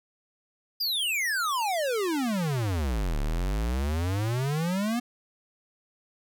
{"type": "exponential two-way sweep", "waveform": "square", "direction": "down then up", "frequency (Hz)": [5000, 35, 246.8], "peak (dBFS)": -26, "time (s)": [0.8, 5], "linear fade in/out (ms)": 10, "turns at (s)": 3.19, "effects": []}